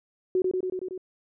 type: tone with echo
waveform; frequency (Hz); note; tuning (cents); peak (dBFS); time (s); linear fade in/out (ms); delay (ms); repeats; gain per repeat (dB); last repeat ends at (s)
sine; 370; F#4; 0; -20; 0.35-0.42; 2; 93; 6; -2; 0.978
effects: none